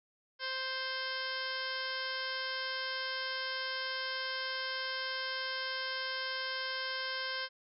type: harmonic tone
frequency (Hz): 523.3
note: C5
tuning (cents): 0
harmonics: 1 / 2 / 3 / 4 / 5 / 6 / 7 / 8 / 9 / 10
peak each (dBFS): -45 / -44 / -39 / -45 / -51 / -43 / -50 / -47 / -46 / -44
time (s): 0.39-7.49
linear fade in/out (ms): 50
effects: none